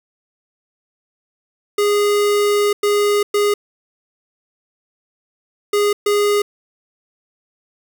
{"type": "tone bursts at uneven times", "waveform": "square", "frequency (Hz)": 411.7, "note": "G#4", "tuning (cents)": -15, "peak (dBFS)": -14, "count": 5, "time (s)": [[1.78, 2.73], [2.83, 3.23], [3.34, 3.54], [5.73, 5.93], [6.06, 6.42]], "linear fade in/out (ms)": 5, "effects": ["7-bit"]}